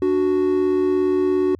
triangle tone pair together, 293.1 / 370.3 Hz, D4 / F#4, -3 / +1 cents, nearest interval major third, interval 404 cents, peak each -20 / -15 dBFS, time 0.02-1.55 s, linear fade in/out 2 ms, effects added 87 Hz sine -43 dBFS peak until 1.59 s

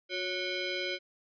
15% pulse ring-modulated tone, 918 Hz, A#5, 27 cents flat, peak -22 dBFS, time 0.09-0.99 s, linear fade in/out 50 ms, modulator 1280 Hz, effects resampled to 11025 Hz

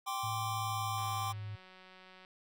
square chord, G suspended fourth, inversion none, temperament equal with one note detuned, 784 / 1046.5 / 1167.9 Hz, G5 / C6 / D6, 0 / 0 / -10 cents, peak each -40 dBFS, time 0.06-1.33 s, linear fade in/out 20 ms
sine tone with pitch glide, 110 to 104.43 Hz, A2 to G#2, 0 to +10 cents, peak -39 dBFS, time 0.23-1.56 s, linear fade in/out 10 ms, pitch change -90 cents, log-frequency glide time 0.4-1.28 s
click train, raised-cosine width 0.3 ms, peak -40 dBFS, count 237, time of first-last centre 0.98-2.249 s, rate 186 Hz
effects none

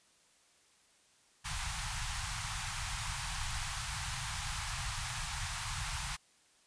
pink band-stop noise, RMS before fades -38 dBFS, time 1.44-6.17 s, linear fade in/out 20 ms, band 150 to 790 Hz, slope 48 dB/octave, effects white hiss -67 dBFS RMS until 6.66 s + resampled to 22050 Hz

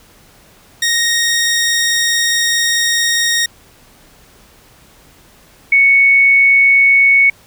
15% pulse / sine tone pair in turn, 1864.7 / 2218 Hz, A#6 / C#7, 0 / 0 cents, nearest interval minor third, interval 300 cents, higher second, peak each -6 dBFS, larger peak neither, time 0.82-3.46 / 5.72-7.3 s, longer first, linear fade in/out 5 ms, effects pink hiss -46 dBFS RMS until 7.46 s

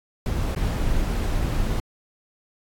brown noise with dropouts, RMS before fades -23 dBFS, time 0.26-1.8 s, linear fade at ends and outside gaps 1 ms, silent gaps 0.55-0.563 s, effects AAC 64 kbps

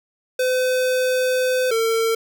square tone pair in turn, 509 / 452.3 Hz, C5 / A4, -48 / +48 cents, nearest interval major second, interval 204 cents, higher first, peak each -18 dBFS, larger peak neither, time 0.39-1.71 / 1.71-2.15 s, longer first, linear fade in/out 5 ms, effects none

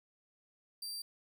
sawtooth tone, 4699 Hz, D8, in tune, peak -37 dBFS, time 0.82-1.02 s, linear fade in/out 5 ms, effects none

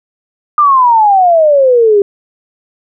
sine exponential sweep, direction down, 1217 to 394.3 Hz, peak -4 dBFS, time 0.58-2.02 s, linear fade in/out 2 ms, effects none

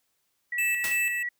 sine tone, 1935 Hz, B6, 36 cents flat, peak -28 dBFS, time 0.52-1.29 s, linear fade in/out 5 ms
square tone with tremolo, 2637 Hz, E7, in tune, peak -25 dBFS, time 0.58-1.23 s, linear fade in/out 5 ms, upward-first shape square, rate 3 Hz, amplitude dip 55%
white noise with exponential decay, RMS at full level -29 dBFS, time 0.84-1.1 s, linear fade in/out 1 ms, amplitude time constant 56 ms
effects white hiss -74 dBFS RMS until 1.39 s

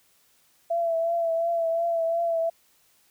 sine tone with vibrato, 669 Hz, E5, 25 cents sharp, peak -22 dBFS, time 0.7-2.5 s, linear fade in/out 10 ms, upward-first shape triangle, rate 2.8 Hz, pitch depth 39 cents each way, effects white hiss -63 dBFS RMS until 3.1 s

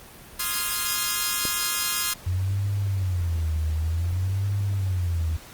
5% pulse chord, F minor seventh, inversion second, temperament equal, 1046.5 / 1244.5 / 1396.9 / 1661.2 Hz, C6 / Eb6 / F6 / Ab6, 0 / 0 / 0 / 0 cents, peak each -18 dBFS, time 0.39-2.14 s, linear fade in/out 10 ms
click, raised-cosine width 2 ms, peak -18 dBFS, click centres 1.453 s
sine tone with vibrato, 88.4 Hz, F2, 22 cents sharp, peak -22 dBFS, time 2.26-5.37 s, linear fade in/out 10 ms, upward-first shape sine, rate 0.54 Hz, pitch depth 220 cents each way
effects pink hiss -45 dBFS RMS until 5.53 s + Opus 32 kbps

